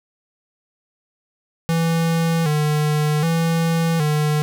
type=tone with vibrato; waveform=square; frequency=157.8 Hz; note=D#3; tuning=25 cents sharp; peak=-17 dBFS; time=1.69-4.42 s; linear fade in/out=0 ms; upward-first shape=square; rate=0.65 Hz; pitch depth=81 cents each way; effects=none